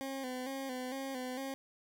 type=tone with vibrato; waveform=20% pulse; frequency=261.6 Hz; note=C4; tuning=in tune; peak=-33 dBFS; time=0.01-1.54 s; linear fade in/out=0 ms; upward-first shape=square; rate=2.2 Hz; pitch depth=54 cents each way; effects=11-bit